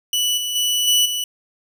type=tone with level steps; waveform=sawtooth; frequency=2960 Hz; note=F#7; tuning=in tune; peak=-14 / -19 / -14 / -10 / -18 dBFS; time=0.13-1.24 s; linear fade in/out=2 ms; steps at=0.37 / 0.55 / 0.87 / 1.05 s; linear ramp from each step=10 ms; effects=none